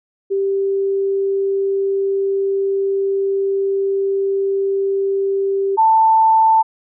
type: tone pair in turn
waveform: sine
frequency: 392 / 887.7 Hz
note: G4 / A5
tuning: 0 / +15 cents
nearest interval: octave + major second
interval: 1415 cents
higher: second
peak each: -15 / -9 dBFS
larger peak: second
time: 0.3-5.77 / 5.77-6.63 s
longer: first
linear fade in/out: 20 ms
effects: none